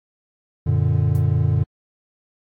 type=chord; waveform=triangle; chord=Gb augmented; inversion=none; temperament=equal; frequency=92.5 / 116.54 / 146.83 Hz; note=Gb2 / Bb2 / D3; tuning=0 / 0 / 0 cents; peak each=-18 dBFS; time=0.66-1.64 s; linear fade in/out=10 ms
type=noise with exponential decay; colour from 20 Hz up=violet; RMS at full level=-38 dBFS; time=1.15-1.26 s; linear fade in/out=0 ms; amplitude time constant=23 ms
effects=AAC 64 kbps